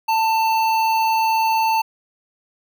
square tone with notch filter, 891 Hz, A5, 22 cents sharp, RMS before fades -18 dBFS, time 0.08-1.82 s, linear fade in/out 10 ms, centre 8400 Hz, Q 0.7, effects none

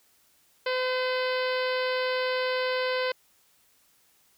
harmonic tone, 510 Hz, C5, 44 cents flat, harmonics 1 / 2 / 3 / 4 / 5 / 6 / 7 / 8 / 9 / 10, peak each -27 / -34 / -34 / -36 / -39 / -39 / -44 / -41 / -42 / -47 dBFS, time 0.66-3.12 s, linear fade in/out 5 ms, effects white hiss -64 dBFS RMS until 4.37 s

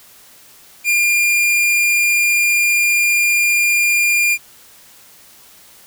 45% pulse tone, 2405 Hz, D7, 41 cents sharp, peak -12 dBFS, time 0.84-4.38 s, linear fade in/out 50 ms, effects white hiss -45 dBFS RMS until 5.86 s

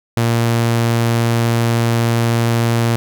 sawtooth tone, 116.54 Hz, A#2, in tune, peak -9 dBFS, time 0.17-2.96 s, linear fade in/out 0 ms, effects none

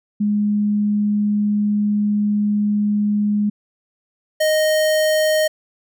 sine / square tone pair in turn, 207.7 / 620.9 Hz, G#3 / D#5, 0 / -4 cents, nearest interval octave + perfect fifth, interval 1896 cents, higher second, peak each -15 dBFS, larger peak neither, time 0.2-3.5 / 4.4-5.48 s, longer first, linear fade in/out 10 ms, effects none

